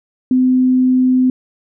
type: tone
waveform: sine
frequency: 255.5 Hz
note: C4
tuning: 41 cents flat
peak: -9 dBFS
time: 0.31-1.3 s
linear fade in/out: 2 ms
effects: none